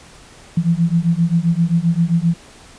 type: beating tone pair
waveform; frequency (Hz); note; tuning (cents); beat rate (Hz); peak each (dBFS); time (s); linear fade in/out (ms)
sine; 164.81 / 172.41; E3 / F3; 0 / -22; 7.6; -16; 0.57-2.34; 5
effects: pink hiss -43 dBFS RMS until 2.78 s + resampled to 22050 Hz